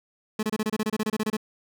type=tone bursts; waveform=30% pulse; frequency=215.5 Hz; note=A3; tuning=36 cents flat; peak=-21 dBFS; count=15; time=0.39-1.368 s; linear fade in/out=5 ms; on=40 ms; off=27 ms; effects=none